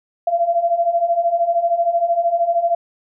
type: beating tone pair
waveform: sine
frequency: 674 / 687 Hz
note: E5 / F5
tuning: +38 / -29 cents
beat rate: 13 Hz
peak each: -20 / -16 dBFS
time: 0.27-2.75 s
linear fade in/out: 5 ms
effects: none